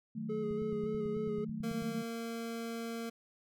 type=chord; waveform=sine; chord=D# diminished; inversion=none; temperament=equal; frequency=155.56 / 185 / 220 Hz; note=D#3 / F#3 / A3; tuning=0 / 0 / 0 cents; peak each=-44 / -44 / -38 dBFS; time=0.15-2.03 s; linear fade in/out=10 ms
type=tone with vibrato; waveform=triangle; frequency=423.4 Hz; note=G#4; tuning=33 cents sharp; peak=-33 dBFS; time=0.29-1.45 s; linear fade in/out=10 ms; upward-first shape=square; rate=3.5 Hz; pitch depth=20 cents each way
type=click train; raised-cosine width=5 ms; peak=-37 dBFS; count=13; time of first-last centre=0.51-1.823 s; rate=9.14 Hz
type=tone; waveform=25% pulse; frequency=230 Hz; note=A#3; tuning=23 cents flat; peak=-34 dBFS; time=1.63-3.1 s; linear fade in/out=10 ms
effects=none